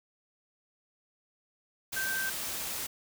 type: tone in noise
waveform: sine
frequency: 1559 Hz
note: G6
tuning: 10 cents flat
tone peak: -31 dBFS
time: 1.96-2.3 s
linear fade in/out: 10 ms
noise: white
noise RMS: -36 dBFS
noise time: 1.92-2.87 s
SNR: +2 dB
effects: none